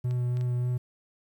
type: tone with vibrato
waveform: triangle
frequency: 123.47 Hz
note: B2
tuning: in tune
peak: -23 dBFS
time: 0.04-0.78 s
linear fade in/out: 10 ms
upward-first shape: sine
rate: 3.4 Hz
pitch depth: 12 cents each way
type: clicks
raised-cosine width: 0.2 ms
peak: -31 dBFS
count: 3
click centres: 0.11 / 0.371 / 0.411 s
effects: 10-bit